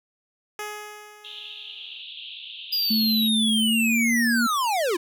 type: tone with exponential decay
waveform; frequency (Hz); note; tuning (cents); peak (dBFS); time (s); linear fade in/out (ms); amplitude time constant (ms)
10% pulse; 420; G#4; +19; -21; 0.59-2.02; 2; 310
type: band-pass noise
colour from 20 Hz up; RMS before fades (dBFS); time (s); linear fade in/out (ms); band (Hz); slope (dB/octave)
pink; -39; 1.24-3.29; 10; 2700 to 3800; 96
type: linear sweep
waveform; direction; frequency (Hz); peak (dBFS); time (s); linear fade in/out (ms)
square; down; 4900 to 317.1; -22; 2.72-4.97; 10
type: tone with pitch glide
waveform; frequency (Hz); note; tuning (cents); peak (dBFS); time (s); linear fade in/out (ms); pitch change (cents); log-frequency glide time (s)
sine; 220 to 234.4; A3 to A#3; 0 to +10; -21; 2.9-4.47; 10; +110; 3.58-4.15
effects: none